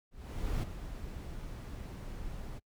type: noise with ADSR envelope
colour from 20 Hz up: brown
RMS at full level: -32 dBFS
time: 0.11-2.6 s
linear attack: 520 ms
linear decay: 10 ms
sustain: -10 dB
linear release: 29 ms
effects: noise-tail reverb RT60 0.1 s tail -25 dB re dry